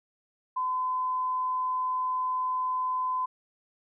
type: tone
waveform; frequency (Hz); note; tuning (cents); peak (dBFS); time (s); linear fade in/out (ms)
sine; 1018; C6; -48; -26; 0.56-3.26; 10
effects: none